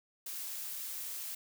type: noise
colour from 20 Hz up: blue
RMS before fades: -41 dBFS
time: 0.26-1.35 s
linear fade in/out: 5 ms
effects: none